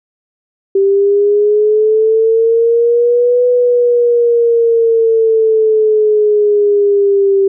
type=linear two-way sweep; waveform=sine; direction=up then down; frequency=389.5 to 493.9 to 389.5 Hz; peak=-7 dBFS; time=0.75-7.48 s; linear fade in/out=5 ms; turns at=3.46 s; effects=none